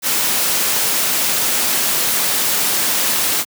white noise, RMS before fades -17 dBFS, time 0.02-3.45 s, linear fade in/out 50 ms, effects high-pass 150 Hz 12 dB/octave

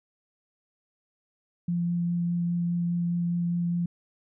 sine tone with vibrato, 172.8 Hz, F3, 18 cents flat, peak -24 dBFS, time 1.68-3.86 s, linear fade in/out 5 ms, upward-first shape sine, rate 4.9 Hz, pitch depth 8 cents each way, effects none

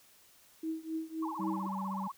sine tone with tremolo, 320.7 Hz, E4, 48 cents flat, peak -31 dBFS, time 0.63-1.67 s, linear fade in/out 5 ms, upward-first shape triangle, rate 3.8 Hz, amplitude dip 95%
sine tone with vibrato, 965 Hz, B5, 40 cents flat, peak -37 dBFS, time 1.22-2.12 s, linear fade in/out 10 ms, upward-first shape sine, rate 16 Hz, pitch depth 260 cents each way
triangle tone, 193.1 Hz, G3, 26 cents flat, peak -34 dBFS, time 1.39-2.08 s, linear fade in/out 10 ms
effects white hiss -62 dBFS RMS until 2.17 s

